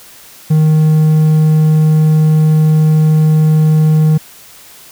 triangle tone, 155.56 Hz, D#3, in tune, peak -4 dBFS, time 0.5-4.18 s, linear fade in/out 10 ms, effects white hiss -38 dBFS RMS until 4.91 s

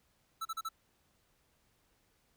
square tone bursts, 1318.5 Hz, E6, in tune, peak -36 dBFS, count 4, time 0.41-0.69 s, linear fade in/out 10 ms, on 43 ms, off 36 ms, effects pink hiss -73 dBFS RMS until 2.36 s

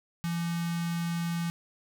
square tone with notch filter, 169.5 Hz, E3, 49 cents sharp, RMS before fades -31 dBFS, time 0.24-1.5 s, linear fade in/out 0 ms, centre 520 Hz, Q 0.8, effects none

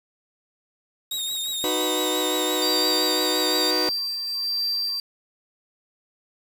sawtooth tone with vibrato, 3750 Hz, A#7, 10 cents sharp, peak -23 dBFS, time 1.11-3.71 s, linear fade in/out 5 ms, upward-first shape triangle, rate 5.8 Hz, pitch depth 51 cents each way
sawtooth chord, B major, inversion first, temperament just, 308.7 / 370.4 / 493.9 Hz, D#4 / F#4 / B4, -14 / +2 / 0 cents, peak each -24 dBFS, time 1.64-3.89 s, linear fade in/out 0 ms
triangle tone with tremolo, 4699 Hz, D8, in tune, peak -21 dBFS, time 2.62-5 s, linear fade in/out 2 ms, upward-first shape sine, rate 1.1 Hz, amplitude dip 40%
effects 7-bit

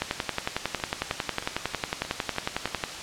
two click trains, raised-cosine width 0.3 ms, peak -19 / -9 dBFS, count 7 / 32, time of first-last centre 0.8-2.675 / 0.02-2.838 s, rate 3.2 / 11 Hz, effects white hiss -36 dBFS RMS until 3.02 s + low-pass 6000 Hz 12 dB/octave

